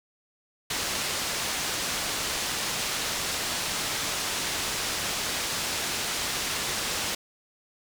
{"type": "low-pass noise", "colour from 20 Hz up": "white", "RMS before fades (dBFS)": -30, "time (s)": [0.7, 7.15], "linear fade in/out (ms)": 5, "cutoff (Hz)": 6700, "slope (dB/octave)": 12, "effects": []}